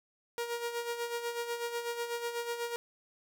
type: tone with tremolo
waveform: sawtooth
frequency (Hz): 472.4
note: A#4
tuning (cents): +23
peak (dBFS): -28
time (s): 0.38-2.76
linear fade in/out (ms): 0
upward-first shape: sine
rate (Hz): 8.1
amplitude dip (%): 60
effects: none